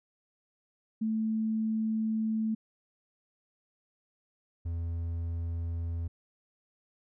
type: tone pair in turn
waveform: sine / triangle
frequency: 220 / 84.04 Hz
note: A3 / E2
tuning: 0 / +34 cents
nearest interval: octave + perfect fourth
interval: 1666 cents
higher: first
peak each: -27 / -29 dBFS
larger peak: first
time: 1.01-2.55 / 4.65-6.08 s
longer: first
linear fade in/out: 10 ms
effects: none